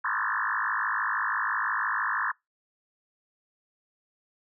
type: tone with frequency modulation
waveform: sine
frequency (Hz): 1383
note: F6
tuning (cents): -17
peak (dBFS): -25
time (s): 0.04-2.32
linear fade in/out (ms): 10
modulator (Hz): 53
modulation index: 7.6
effects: noise-tail reverb RT60 0.2 s tail -26 dB re dry